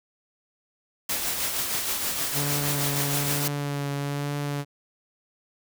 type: noise with tremolo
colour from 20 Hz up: white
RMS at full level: -26 dBFS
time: 1.09-3.48 s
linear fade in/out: 5 ms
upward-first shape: triangle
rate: 6.4 Hz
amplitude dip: 45%
type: tone with vibrato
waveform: sawtooth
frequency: 143 Hz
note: D3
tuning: 46 cents flat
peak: -23 dBFS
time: 2.33-4.65 s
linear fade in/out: 50 ms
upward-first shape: triangle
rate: 1.1 Hz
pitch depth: 21 cents each way
effects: none